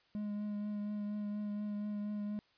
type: tone with vibrato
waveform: triangle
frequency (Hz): 207.7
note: G#3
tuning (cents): 0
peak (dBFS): -34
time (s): 0.15-2.39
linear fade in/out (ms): 0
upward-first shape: triangle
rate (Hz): 4.2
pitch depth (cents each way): 19
effects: white hiss -70 dBFS RMS until 2.57 s + resampled to 11025 Hz